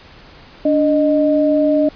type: tone pair together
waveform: sine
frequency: 290.9 / 616 Hz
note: D4 / D#5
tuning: -16 / -17 cents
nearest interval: octave + minor second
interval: 1299 cents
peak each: -14 dBFS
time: 0.65-1.89 s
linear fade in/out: 5 ms
effects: pink hiss -42 dBFS RMS until 1.95 s + resampled to 11025 Hz